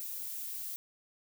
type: noise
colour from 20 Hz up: violet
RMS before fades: -40 dBFS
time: 0-0.76 s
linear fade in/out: 0 ms
effects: none